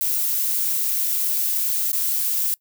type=noise with dropouts; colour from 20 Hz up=violet; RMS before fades=-22 dBFS; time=0.01-2.54 s; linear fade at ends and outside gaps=0 ms; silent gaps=1.916-1.931 s; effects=noise-tail reverb RT60 0.1 s tail -24 dB re dry